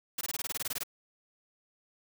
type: noise bursts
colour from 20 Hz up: white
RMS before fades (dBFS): -34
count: 13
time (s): 0.18-0.835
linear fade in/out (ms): 5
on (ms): 31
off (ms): 21
effects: none